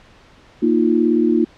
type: chord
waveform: sine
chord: Bb suspended fourth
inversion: none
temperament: equal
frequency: 233.1 / 311.1 / 349.2 Hz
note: Bb3 / Eb4 / F4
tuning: 0 / 0 / 0 cents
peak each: -17 dBFS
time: 0.62-1.45 s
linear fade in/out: 10 ms
effects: pink hiss -48 dBFS RMS until 1.57 s + low-pass 4000 Hz 12 dB/octave